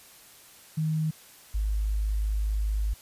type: tone pair in turn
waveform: sine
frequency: 156.8 / 52.33 Hz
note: D#3 / G#1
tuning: +14 / +14 cents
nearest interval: octave + perfect fifth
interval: 1900 cents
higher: first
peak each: -24 dBFS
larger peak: neither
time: 0.77-1.11 / 1.54-2.94 s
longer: second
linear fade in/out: 10 ms
effects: white hiss -52 dBFS RMS until 3.01 s + resampled to 32000 Hz